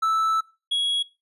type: tone pair in turn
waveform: triangle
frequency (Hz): 1315 / 3327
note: E6 / G#7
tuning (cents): -5 / +2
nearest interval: octave + major third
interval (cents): 1607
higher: second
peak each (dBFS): -17 / -19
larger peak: first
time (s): 0.02-0.41 / 0.71-1.03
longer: first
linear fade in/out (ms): 10
effects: noise-tail reverb RT60 0.3 s tail -21 dB re dry + resampled to 32000 Hz